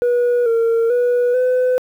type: tone with pitch steps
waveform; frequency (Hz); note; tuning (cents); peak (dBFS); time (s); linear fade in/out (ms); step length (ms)
sine; 485 / 458.9 / 488.2 / 505; B4 / A#4 / B4 / B4; -31 / -27 / -20 / +39; -10; 0.02-1.78; 0; 440
effects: tanh soft clip ceiling -12 dBFS + 8-bit